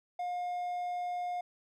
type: tone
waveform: triangle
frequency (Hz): 713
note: F5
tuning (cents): +36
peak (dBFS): -31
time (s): 0.19-1.41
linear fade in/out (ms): 5
effects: none